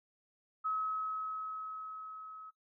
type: tone with level ramp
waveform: sine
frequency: 1282 Hz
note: E6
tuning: 49 cents flat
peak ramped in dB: -31 to -47 dBFS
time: 0.64-2.51 s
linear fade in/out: 20 ms
effects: noise-tail reverb RT60 0.1 s tail -18 dB re dry